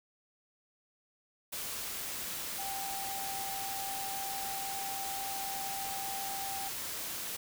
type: tone in noise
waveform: sine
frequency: 784 Hz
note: G5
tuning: in tune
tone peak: -39 dBFS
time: 2.58-6.69 s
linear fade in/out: 10 ms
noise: white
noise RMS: -39 dBFS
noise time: 1.52-7.37 s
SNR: -3 dB
effects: none